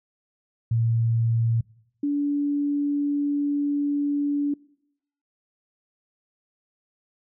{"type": "tone pair in turn", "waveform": "sine", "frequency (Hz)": [115, 287.9], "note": ["A#2", "D4"], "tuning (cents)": [-23, -34], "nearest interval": "octave + major third", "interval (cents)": 1589, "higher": "second", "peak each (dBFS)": [-19, -21], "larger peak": "first", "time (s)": [[0.71, 1.61], [2.03, 4.54]], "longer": "second", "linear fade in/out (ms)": 5, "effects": ["noise-tail reverb RT60 0.8 s tail -24 dB re dry"]}